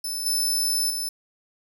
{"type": "tone with level steps", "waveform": "20% pulse", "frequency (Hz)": 5274, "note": "E8", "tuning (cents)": 0, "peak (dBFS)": [-22, -16, -21], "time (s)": [0.04, 1.09], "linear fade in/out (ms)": 5, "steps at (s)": [0.26, 0.9], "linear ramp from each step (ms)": 2, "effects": []}